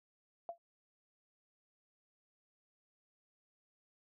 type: tone with exponential decay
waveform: sine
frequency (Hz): 682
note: F5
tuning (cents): -41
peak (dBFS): -35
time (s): 0.49-0.58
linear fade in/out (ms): 1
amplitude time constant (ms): 19
effects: none